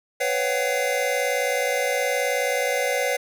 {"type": "tone cluster", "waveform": "square", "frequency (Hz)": [500, 559, 724, 764, 2068], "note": ["B4", "C#5", "F#5", "G5", "C7"], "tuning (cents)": [21, 14, -38, -45, -21], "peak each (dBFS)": [-27, -27, -33, -32, -28], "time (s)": [0.2, 3.17], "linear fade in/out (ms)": 10, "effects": []}